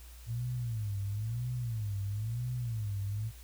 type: tone with vibrato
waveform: sine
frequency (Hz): 111.3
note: A2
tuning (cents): +20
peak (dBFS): -32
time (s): 0.26-3.32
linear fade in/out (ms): 50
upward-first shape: sine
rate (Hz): 1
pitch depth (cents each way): 200
effects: added 60 Hz sine -48 dBFS peak until 3.43 s + white hiss -57 dBFS RMS until 3.43 s